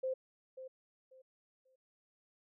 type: tone with echo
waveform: sine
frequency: 521 Hz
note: C5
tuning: 7 cents flat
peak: -33 dBFS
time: 0.03-0.14 s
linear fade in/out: 10 ms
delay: 540 ms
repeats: 3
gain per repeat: -12 dB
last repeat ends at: 1.76 s
effects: none